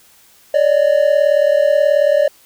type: tone pair together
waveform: triangle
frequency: 567.5 / 606 Hz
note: C#5 / D#5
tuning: +41 / -46 cents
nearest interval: minor second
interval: 113 cents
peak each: -11 dBFS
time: 0.54-2.28 s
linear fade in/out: 5 ms
effects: white hiss -49 dBFS RMS until 2.45 s